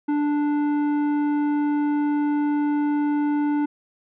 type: tone with tanh clipping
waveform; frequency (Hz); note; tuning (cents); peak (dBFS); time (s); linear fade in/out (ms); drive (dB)
sine; 293.7; D4; 0; -21; 0.08-3.66; 10; 11
effects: none